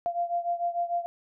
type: beating tone pair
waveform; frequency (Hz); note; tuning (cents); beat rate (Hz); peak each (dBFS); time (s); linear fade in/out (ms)
sine; 691 / 697.7; F5 / F5; -19 / -2; 6.7; -28 / -31; 0.06-1.06; 0
effects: none